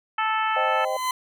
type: harmonic tone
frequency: 438.1 Hz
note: A4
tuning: 7 cents flat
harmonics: 2 / 3 / 4 / 5 / 6 / 7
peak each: -25 / -25 / -30 / -34 / -33 / -36 dBFS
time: 0.18-0.85 s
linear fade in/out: 5 ms
type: tone with exponential growth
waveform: 40% pulse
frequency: 1019 Hz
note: C6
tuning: 46 cents flat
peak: -20 dBFS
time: 0.46-1.11 s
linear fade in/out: 2 ms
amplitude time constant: 140 ms
type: chord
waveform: sine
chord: C minor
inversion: none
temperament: equal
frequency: 523.3 / 622.3 / 784 Hz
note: C5 / Eb5 / G5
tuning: 0 / 0 / 0 cents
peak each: -28 dBFS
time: 0.56-0.97 s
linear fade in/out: 5 ms
effects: none